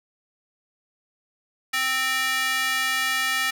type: tone with high-pass filter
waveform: square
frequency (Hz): 261.6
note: C4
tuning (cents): 0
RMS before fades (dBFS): -24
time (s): 1.73-3.51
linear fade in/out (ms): 10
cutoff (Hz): 1800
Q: 1.9
effects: none